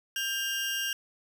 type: tone pair together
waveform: 30% pulse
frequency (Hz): 1588.4 / 2826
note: G6 / F7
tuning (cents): +22 / +20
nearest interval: minor seventh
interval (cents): 998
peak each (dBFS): -30 / -29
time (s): 0.16-0.93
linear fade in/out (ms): 2
effects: none